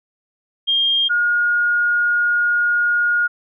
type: tone pair in turn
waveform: sine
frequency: 3215 / 1432.1 Hz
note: G7 / F6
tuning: +43 / +43 cents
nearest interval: octave + major second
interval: 1400 cents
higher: first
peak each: -14 dBFS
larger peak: neither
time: 0.67-1.09 / 1.09-3.28 s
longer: second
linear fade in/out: 20 ms
effects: none